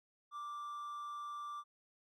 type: tone with amplitude modulation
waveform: triangle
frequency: 1174.7 Hz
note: D6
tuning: in tune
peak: -39 dBFS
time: 0.31-1.64 s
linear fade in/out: 50 ms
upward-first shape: sine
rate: 238 Hz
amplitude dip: 25%
effects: none